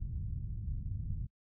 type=low-pass noise; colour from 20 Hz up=white; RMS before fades=-38 dBFS; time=0-1.27 s; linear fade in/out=10 ms; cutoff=120 Hz; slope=24 dB/octave; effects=noise-tail reverb RT60 0.1 s tail -25 dB re dry